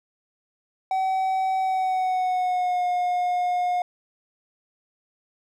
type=tone with pitch glide; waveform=triangle; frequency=760 to 717.3 Hz; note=F#5 to F5; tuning=+46 to +46 cents; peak=-19 dBFS; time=0.91-3.82 s; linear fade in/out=2 ms; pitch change=-100 cents; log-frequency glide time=1.6-2.86 s; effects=none